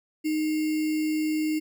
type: tone with sample-and-hold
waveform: sine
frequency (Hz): 309.6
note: D#4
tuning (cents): -9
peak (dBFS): -23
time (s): 0.24-1.6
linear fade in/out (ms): 20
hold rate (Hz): 2450
effects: none